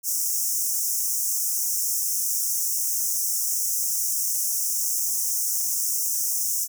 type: high-pass noise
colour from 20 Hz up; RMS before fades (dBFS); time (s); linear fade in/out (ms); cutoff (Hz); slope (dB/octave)
pink; -25; 0.03-6.68; 50; 5500; 96
effects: none